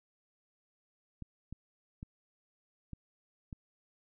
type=clicks; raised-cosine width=5 ms; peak=-30 dBFS; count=5; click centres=1.223 / 1.526 / 2.029 / 2.933 / 3.528 s; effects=none